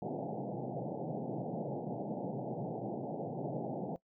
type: band-pass noise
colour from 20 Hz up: pink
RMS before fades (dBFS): -39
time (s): 0.02-3.96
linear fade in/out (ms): 0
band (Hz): 120 to 840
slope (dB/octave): 96
effects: noise-tail reverb RT60 0.1 s tail -20 dB re dry